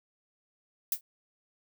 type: noise with exponential decay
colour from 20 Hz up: violet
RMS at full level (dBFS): -23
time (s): 0.92-1.01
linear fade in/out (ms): 2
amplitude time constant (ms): 18
effects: none